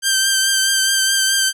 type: tone with vibrato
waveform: 10% pulse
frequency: 1568 Hz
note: G6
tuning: in tune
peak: -5 dBFS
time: 0.02-1.53 s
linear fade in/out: 50 ms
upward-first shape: triangle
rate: 4.7 Hz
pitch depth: 28 cents each way
effects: none